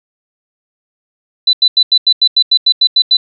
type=tone bursts; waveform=sine; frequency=3994 Hz; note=B7; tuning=19 cents sharp; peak=-5 dBFS; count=12; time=1.47-3.17 s; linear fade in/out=5 ms; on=61 ms; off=88 ms; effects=none